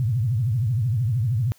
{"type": "tone with vibrato", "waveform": "sine", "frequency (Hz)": 116.54, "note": "A#2", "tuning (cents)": 0, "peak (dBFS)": -19, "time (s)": [0, 1.52], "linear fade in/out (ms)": 0, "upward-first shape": "triangle", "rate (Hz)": 13, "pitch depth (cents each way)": 300, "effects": ["white hiss -57 dBFS RMS until 1.58 s"]}